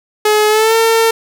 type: tone with pitch glide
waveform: sawtooth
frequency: 424.6 to 452.5 Hz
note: G#4 to A4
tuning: +38 to +48 cents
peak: -5 dBFS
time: 0.25-1.11 s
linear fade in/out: 5 ms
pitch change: +110 cents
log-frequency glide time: 0.48-0.75 s
effects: none

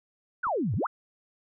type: exponential two-way sweep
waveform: sine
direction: down then up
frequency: 1588 to 87.31 to 1588 Hz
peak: -25 dBFS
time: 0.43-0.87 s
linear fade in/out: 10 ms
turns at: 0.75 s
type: clicks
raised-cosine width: 3 ms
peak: -37 / -30 dBFS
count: 2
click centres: 0.469 / 0.74 s
effects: none

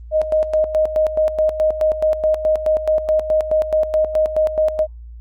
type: tone with tremolo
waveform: sine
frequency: 622.3 Hz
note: D#5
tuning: in tune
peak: -12 dBFS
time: 0.11-4.87 s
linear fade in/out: 50 ms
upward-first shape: square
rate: 4.7 Hz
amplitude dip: 70%
effects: added 58 Hz sine -33 dBFS peak until 5.2 s + Opus 32 kbps

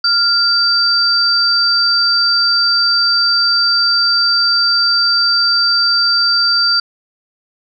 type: tone pair together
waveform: sine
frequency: 1396.9 / 4663 Hz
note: F6 / D8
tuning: 0 / -13 cents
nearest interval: octave + major sixth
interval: 2087 cents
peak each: -16 / -11 dBFS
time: 0.04-6.8 s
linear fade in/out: 5 ms
effects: none

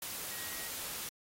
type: tone in noise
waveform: sine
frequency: 1896 Hz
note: A#6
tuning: 29 cents sharp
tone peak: -51 dBFS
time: 0.31-0.68 s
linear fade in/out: 2 ms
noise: white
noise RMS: -41 dBFS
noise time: 0.02-1.09 s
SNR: -13 dB
effects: AAC 48 kbps

